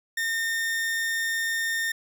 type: tone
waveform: 40% pulse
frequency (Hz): 1822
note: A#6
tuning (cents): -40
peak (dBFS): -24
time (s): 0.17-1.92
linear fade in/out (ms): 5
effects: none